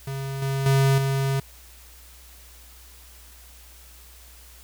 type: tone with level steps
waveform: square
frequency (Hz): 136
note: C#3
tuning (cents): -33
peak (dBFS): -29 / -24 / -17 / -22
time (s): 0.07-1.4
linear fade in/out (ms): 5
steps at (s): 0.42 / 0.66 / 0.98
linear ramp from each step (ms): 2
effects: added 60 Hz sine -48 dBFS peak until 4.63 s + white hiss -50 dBFS RMS until 4.63 s